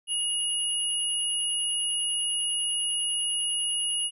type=tone pair together; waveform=sine; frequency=2878 / 10256 Hz; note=F#7 / E9; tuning=-49 / -49 cents; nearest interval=octave + minor seventh; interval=2200 cents; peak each=-28 / -28 dBFS; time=0.07-4.11 s; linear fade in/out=50 ms; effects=none